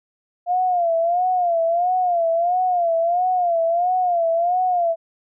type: tone with vibrato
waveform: sine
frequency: 698.5 Hz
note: F5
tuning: in tune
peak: -16 dBFS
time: 0.46-4.96 s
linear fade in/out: 50 ms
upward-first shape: sine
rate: 1.5 Hz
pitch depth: 99 cents each way
effects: none